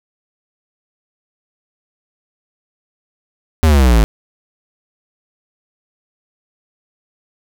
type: exponential sweep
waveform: square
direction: down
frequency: 82.41 to 51.91 Hz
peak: -8 dBFS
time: 3.63-4.04 s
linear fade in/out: 0 ms
effects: none